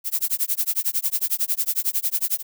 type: noise with tremolo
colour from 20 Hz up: violet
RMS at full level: -20 dBFS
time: 0.04-2.43 s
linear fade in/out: 50 ms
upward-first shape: sine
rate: 11 Hz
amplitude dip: 100%
effects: none